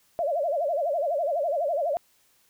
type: tone with vibrato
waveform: sine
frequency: 622.3 Hz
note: D#5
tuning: in tune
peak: -23 dBFS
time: 0.19-1.97 s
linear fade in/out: 0 ms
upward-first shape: sine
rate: 12 Hz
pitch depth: 210 cents each way
effects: white hiss -64 dBFS RMS until 2.49 s